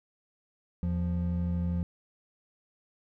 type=tone pair together; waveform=triangle; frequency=82.4 / 174.61 Hz; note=E2 / F3; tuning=0 / 0 cents; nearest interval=octave + minor second; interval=1300 cents; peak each=-28 dBFS; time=0.83-1.83 s; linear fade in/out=0 ms; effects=none